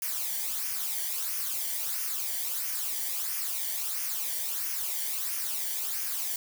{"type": "noise with flanger", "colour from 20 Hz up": "blue", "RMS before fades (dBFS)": -32, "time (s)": [0.02, 6.36], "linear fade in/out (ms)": 2, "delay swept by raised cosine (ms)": [0.25, 0.78], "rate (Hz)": 1.5, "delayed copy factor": -0.6, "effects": []}